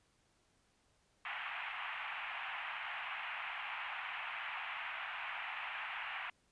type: band-pass noise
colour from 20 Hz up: white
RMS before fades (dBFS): -43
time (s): 1.25-6.3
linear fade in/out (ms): 2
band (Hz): 740 to 2800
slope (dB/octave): 48
effects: pink hiss -74 dBFS RMS until 6.51 s + resampled to 22050 Hz